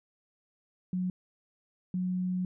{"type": "tone pair in turn", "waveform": "sine", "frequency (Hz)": [182.7, 182.7], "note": ["F#3", "F#3"], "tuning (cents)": [-22, -22], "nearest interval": "unison", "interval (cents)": 0, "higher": "neither", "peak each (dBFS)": -28, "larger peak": "neither", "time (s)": [[0.93, 1.1], [1.94, 2.45]], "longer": "second", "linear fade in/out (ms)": 2, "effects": []}